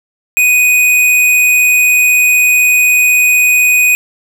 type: tone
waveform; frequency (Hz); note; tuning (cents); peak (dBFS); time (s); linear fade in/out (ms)
square; 2489; D#7; 0; -7; 0.37-3.95; 0
effects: none